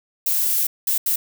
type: noise bursts at uneven times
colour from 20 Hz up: violet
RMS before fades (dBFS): -20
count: 3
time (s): 0.26-0.67 / 0.87-0.98 / 1.06-1.16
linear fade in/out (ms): 5
effects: none